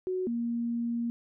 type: tone pair in turn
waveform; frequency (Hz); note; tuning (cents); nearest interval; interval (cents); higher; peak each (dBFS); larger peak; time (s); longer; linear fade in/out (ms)
sine; 370 / 235; F#4 / A#3; 0 / +14; minor sixth; 786; first; -28; neither; 0.07-0.27 / 0.27-1.1; second; 0
effects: none